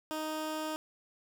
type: tone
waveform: 15% pulse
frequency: 311.1 Hz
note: D#4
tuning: in tune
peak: -28 dBFS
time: 0.11-0.76 s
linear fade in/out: 0 ms
effects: none